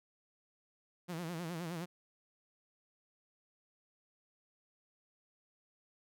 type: tone with vibrato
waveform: sawtooth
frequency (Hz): 169.1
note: E3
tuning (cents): +44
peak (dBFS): -35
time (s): 1.08-1.86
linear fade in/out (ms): 20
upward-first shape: sine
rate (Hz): 9.6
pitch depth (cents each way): 110
effects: none